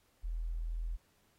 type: tone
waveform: sine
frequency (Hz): 41.2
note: E1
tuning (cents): 0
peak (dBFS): -34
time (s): 0.23-0.97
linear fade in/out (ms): 20
effects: pink hiss -72 dBFS RMS until 1.38 s + AAC 48 kbps